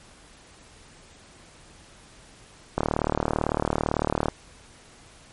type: click train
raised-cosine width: 1 ms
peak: -8 dBFS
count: 58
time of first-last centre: 2.78-4.284 s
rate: 37.9 Hz
effects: pink hiss -51 dBFS RMS until 5.32 s + MP3 48 kbps